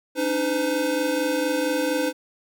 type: tone cluster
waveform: square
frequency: 285.8 / 310.1 / 508 Hz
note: D4 / D#4 / B4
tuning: -47 / -6 / +49 cents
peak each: -29 / -27 / -25 dBFS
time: 0.15-2.13 s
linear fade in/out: 50 ms
effects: none